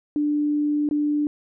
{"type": "tone with dropouts", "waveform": "sine", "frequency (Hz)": 295.6, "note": "D4", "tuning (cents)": 11, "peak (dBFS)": -19, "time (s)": [0.16, 1.27], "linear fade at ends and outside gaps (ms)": 1, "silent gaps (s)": [0.889, 0.911], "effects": []}